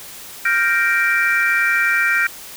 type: chord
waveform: sine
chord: G minor seventh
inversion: third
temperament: equal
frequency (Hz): 1396.9 / 1568 / 1864.7 / 2349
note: F6 / G6 / Bb6 / D7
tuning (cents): 0 / 0 / 0 / 0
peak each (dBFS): -19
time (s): 0.45-2.27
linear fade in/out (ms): 5
effects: tanh soft clip ceiling -5 dBFS + white hiss -36 dBFS RMS until 2.56 s